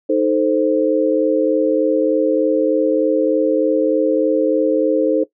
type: chord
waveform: sine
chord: A diminished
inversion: second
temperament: equal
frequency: 311.1 / 440 / 523.3 Hz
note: Eb4 / A4 / C5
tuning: 0 / 0 / 0 cents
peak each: -17 dBFS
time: 0.09-5.24 s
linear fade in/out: 10 ms
effects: noise-tail reverb RT60 0.1 s tail -17 dB re dry